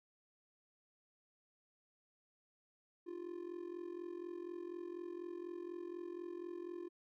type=tone with amplitude modulation; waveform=triangle; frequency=349.2 Hz; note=F4; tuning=in tune; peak=-38 dBFS; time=3.06-6.89 s; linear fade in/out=20 ms; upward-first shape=sine; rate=44.1 Hz; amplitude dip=80%; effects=none